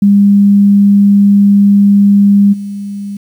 sine tone with level steps, 201.3 Hz, G3, 46 cents sharp, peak -3 / -18 dBFS, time 0.02-3.17 s, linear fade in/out 5 ms, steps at 2.52 s, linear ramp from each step 20 ms, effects 7-bit

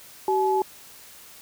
sine tone pair together, 380.9 / 855 Hz, G4 / A5, -50 / -50 cents, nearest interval octave + major second, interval 1400 cents, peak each -22 dBFS, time 0.28-0.62 s, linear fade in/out 2 ms, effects white hiss -47 dBFS RMS until 1.41 s

